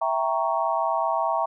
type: chord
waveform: sine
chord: E diminished seventh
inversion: none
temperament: equal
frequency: 659.3 / 784 / 932.3 / 1108.7 Hz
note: E5 / G5 / Bb5 / Db6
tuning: 0 / 0 / 0 / 0 cents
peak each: -26 / -28 / -26 / -28 dBFS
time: 0.01-1.46 s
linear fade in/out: 10 ms
effects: none